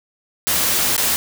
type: noise with dropouts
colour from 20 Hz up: white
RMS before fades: -18 dBFS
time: 0.47-1.16 s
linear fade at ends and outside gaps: 0 ms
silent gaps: 0.965-0.979 s
effects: none